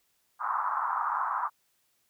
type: band-pass noise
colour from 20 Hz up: pink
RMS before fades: -30 dBFS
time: 0.39-1.5 s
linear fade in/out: 50 ms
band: 900 to 1300 Hz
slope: 48 dB/octave
effects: white hiss -72 dBFS RMS until 2.09 s